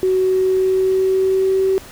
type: tone with pitch glide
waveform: triangle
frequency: 373.9 to 382.6 Hz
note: F#4 to G4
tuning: +18 to -42 cents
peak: -9 dBFS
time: 0.03-1.78 s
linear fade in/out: 0 ms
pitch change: +40 cents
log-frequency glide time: 0.2-1.64 s
effects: tanh soft clip ceiling -11 dBFS + pink hiss -39 dBFS RMS until 1.91 s